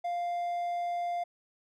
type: tone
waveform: triangle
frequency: 698.5 Hz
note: F5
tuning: in tune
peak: -28 dBFS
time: 0.04-1.24 s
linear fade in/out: 10 ms
effects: none